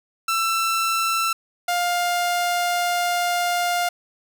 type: tone pair in turn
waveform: sawtooth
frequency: 1336 / 704.1 Hz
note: E6 / F5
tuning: +23 / +14 cents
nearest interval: major seventh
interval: 1109 cents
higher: first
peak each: -16 dBFS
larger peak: neither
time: 0.28-1.33 / 1.68-3.89 s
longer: second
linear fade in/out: 5 ms
effects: none